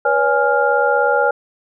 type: tone cluster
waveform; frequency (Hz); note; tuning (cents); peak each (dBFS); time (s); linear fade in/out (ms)
sine; 488.6 / 565 / 829 / 1400; B4 / C#5 / G#5 / F6; -19 / +33 / -3 / +4; -18; 0.05-1.31; 5
effects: none